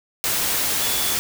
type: tone in noise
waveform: sine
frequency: 3439 Hz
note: A7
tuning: 40 cents flat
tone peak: -30 dBFS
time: 0.82-1.14 s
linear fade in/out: 0 ms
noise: white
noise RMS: -22 dBFS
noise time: 0.24-1.19 s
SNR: -11 dB
effects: none